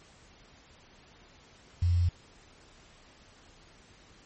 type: tone with quantisation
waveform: sine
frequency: 87.31 Hz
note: F2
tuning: in tune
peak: -22 dBFS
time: 1.82-2.09 s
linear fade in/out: 5 ms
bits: 8
effects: pink hiss -57 dBFS RMS until 4.25 s + MP3 32 kbps